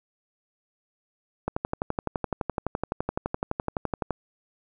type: click train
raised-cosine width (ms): 1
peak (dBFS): -12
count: 32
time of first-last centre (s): 1.48-4.107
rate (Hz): 11.8
effects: none